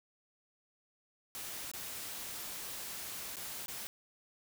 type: noise with dropouts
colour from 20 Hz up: white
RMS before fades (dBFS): -43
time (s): 1.35-3.87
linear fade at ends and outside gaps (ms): 0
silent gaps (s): 1.715-1.736 / 3.358-3.368 / 3.66-3.682
effects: none